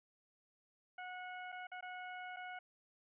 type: tone with dropouts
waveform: 20% pulse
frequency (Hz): 731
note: F#5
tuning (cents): -21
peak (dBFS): -40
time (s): 0.98-2.59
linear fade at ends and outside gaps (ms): 5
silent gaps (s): 1.52-1.524 / 1.67-1.716 / 1.809-1.825 / 2.363-2.368
effects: resampled to 8000 Hz